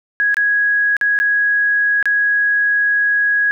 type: tone with dropouts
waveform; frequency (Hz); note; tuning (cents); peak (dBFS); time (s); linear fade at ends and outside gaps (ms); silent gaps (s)
sine; 1661.2; G#6; 0; -12; 0.2-3.51; 0; 0.344-0.369 / 0.967-1.012 / 1.189-1.2 / 2.027-2.056
effects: none